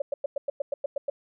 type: tone bursts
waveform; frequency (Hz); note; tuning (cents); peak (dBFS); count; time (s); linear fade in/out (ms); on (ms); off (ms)
sine; 565; C#5; +33; -24; 10; 0-1.1; 5; 20; 100
effects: none